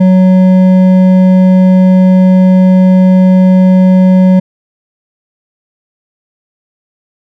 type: tone with hard clipping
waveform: triangle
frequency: 185.6 Hz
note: F#3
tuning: 6 cents sharp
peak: -4 dBFS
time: 0-4.4 s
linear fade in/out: 10 ms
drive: 11 dB
effects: none